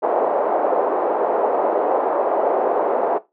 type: band-pass noise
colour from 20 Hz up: white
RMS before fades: -19 dBFS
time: 0.02-3.19 s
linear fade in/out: 20 ms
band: 400 to 780 Hz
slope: 24 dB/octave
effects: noise-tail reverb RT60 0.2 s tail -17 dB re dry